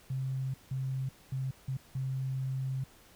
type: tone bursts at uneven times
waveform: sine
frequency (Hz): 132.3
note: C3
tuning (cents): +20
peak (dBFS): -31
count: 5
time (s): 0.1-0.54 / 0.71-1.09 / 1.32-1.51 / 1.68-1.77 / 1.95-2.84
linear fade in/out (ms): 5
effects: pink hiss -59 dBFS RMS until 3.15 s